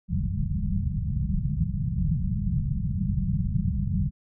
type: low-pass noise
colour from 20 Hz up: white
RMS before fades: -26 dBFS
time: 0.08-4.11 s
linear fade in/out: 50 ms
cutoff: 200 Hz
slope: 96 dB/octave
effects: none